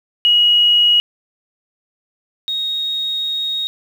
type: tone pair in turn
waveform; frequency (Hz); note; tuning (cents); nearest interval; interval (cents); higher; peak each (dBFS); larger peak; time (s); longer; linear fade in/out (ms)
sine; 2900 / 3749; F#7 / A#7; -35 / +9; major third; 444; second; -9 / -18; first; 0.25-1 / 2.48-3.67; second; 0
effects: 7-bit